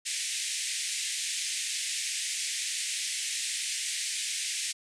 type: band-pass noise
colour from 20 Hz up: white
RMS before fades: -33 dBFS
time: 0.05-4.73 s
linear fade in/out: 20 ms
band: 1900 to 9400 Hz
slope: 48 dB/octave
effects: none